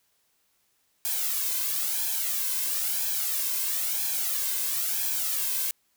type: noise with flanger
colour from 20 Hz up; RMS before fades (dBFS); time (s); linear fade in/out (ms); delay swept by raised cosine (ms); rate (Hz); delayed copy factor
blue; -28; 1.05-5.71; 0; 1.2 to 1.95; 1; +0.7
effects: white hiss -70 dBFS RMS until 5.96 s